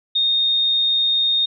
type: tone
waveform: sine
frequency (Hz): 3688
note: A#7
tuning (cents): -19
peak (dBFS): -15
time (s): 0.15-1.46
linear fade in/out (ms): 10
effects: none